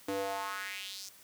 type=tone with high-pass filter sweep; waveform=square; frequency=98 Hz; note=G2; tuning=in tune; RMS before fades=-38 dBFS; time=0.08-1.09 s; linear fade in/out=5 ms; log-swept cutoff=350 to 6000 Hz; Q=3; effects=white hiss -57 dBFS RMS until 1.23 s + high-pass 60 Hz 12 dB/octave

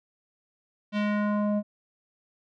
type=tone with low-pass filter sweep; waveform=square; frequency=208 Hz; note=G#3; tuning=3 cents sharp; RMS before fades=-26 dBFS; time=0.92-1.63 s; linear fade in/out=50 ms; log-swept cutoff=3400 to 550 Hz; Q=1.6; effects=none

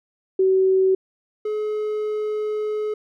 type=tone pair in turn; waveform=sine / triangle; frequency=379.2 / 425.6 Hz; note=F#4 / G#4; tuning=+43 / +42 cents; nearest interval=major second; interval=199 cents; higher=second; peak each=-14 / -20 dBFS; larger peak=first; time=0.39-0.95 / 1.45-2.94 s; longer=second; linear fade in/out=5 ms; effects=none

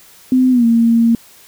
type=tone with pitch glide; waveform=sine; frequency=256.3 to 231 Hz; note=C4 to A#3; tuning=-36 to -16 cents; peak=-8 dBFS; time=0.32-1.15 s; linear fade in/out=2 ms; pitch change=-180 cents; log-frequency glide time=0.51-0.65 s; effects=white hiss -44 dBFS RMS until 1.47 s

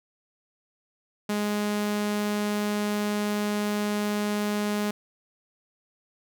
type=tone; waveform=sawtooth; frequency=207.9 Hz; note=G#3; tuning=2 cents sharp; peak=-21 dBFS; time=1.29-4.91 s; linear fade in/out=5 ms; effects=none

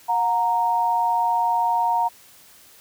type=tone pair together; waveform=sine; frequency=722.9 / 930 Hz; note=F#5 / A#5; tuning=-40 / -4 cents; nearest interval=major third; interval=436 cents; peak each=-23 / -19 dBFS; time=0.08-2.09 s; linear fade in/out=20 ms; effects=white hiss -50 dBFS RMS until 2.8 s

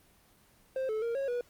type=tone with pitch steps; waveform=triangle; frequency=526 / 434.7 / 466 / 548 / 485.5 Hz; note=C5 / A4 / A#4 / C#5 / B4; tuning=+9 / -21 / -1 / -20 / -30 cents; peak=-28 dBFS; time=0.76-1.41 s; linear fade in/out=2 ms; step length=130 ms; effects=pink hiss -63 dBFS RMS until 1.49 s + Opus 24 kbps

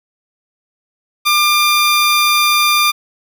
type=tone; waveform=15% pulse; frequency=1196 Hz; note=D6; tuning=31 cents sharp; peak=-4 dBFS; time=1.25-2.92 s; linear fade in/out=20 ms; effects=none

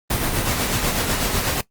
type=noise with tremolo; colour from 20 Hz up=pink; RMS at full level=-20 dBFS; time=0.1-1.61 s; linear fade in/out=5 ms; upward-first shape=sine; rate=8.1 Hz; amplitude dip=40%; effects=noise-tail reverb RT60 0.1 s tail -18 dB re dry + Opus 32 kbps

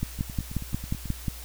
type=two click trains; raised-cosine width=5 ms; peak=-14 / -24 dBFS; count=8 / 9; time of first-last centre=0.03-1.282 / 0.19-1.057 s; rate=5.59 / 9.23 Hz; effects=added 60 Hz sine -40 dBFS peak until 1.44 s + white hiss -44 dBFS RMS until 1.44 s

